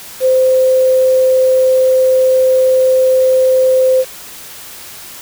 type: tone with quantisation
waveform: sine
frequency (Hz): 518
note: C5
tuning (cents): -17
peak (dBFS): -7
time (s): 0.2-4.05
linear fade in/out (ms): 50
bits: 5
effects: white hiss -32 dBFS RMS until 5.21 s